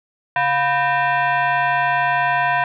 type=tone with frequency modulation; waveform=sine; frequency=139.4 Hz; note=C#3; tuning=10 cents sharp; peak=-15 dBFS; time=0.36-2.64 s; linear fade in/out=2 ms; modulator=847 Hz; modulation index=2.2; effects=none